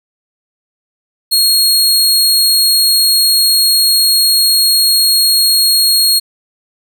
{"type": "tone", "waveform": "sawtooth", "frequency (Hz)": 4286, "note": "C8", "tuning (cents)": 41, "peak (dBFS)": -5, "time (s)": [1.31, 6.2], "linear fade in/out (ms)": 20, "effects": []}